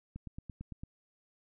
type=click train; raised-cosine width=5 ms; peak=-30 dBFS; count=7; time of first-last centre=0.16-0.835 s; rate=8.89 Hz; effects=none